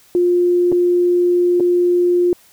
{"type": "tone with dropouts", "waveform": "sine", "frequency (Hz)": 353.3, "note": "F4", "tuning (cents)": 20, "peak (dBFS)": -11, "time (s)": [0.15, 2.33], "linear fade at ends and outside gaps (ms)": 1, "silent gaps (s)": [[0.718, 0.724], [1.599, 1.605]], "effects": ["white hiss -50 dBFS RMS until 2.52 s"]}